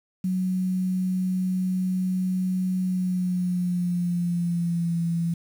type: tone with pitch glide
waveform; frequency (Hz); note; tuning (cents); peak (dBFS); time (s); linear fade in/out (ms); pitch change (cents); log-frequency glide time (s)
sine; 185 to 168.67; F#3 to E3; 0 to +40; -22; 0.24-5.34; 5; -160; 2.79-5
effects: 8-bit